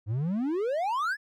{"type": "exponential sweep", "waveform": "triangle", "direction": "up", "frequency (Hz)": [98.7, 1767], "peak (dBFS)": -24, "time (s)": [0.06, 1.17], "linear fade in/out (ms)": 50, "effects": []}